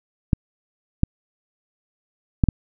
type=clicks; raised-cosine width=5 ms; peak=-3 dBFS; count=4; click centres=0.332 / 1.034 / 2.438 / 2.487 s; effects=none